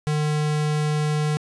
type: tone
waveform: square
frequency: 151 Hz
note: D3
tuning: 48 cents sharp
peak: -21 dBFS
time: 0.07-1.37 s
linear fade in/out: 0 ms
effects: resampled to 22050 Hz + 8-bit